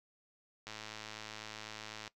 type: click train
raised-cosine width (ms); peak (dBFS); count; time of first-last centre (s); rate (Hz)
0.2; -27; 153; 0.67-2.077; 108
effects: noise-tail reverb RT60 0.1 s tail -18 dB re dry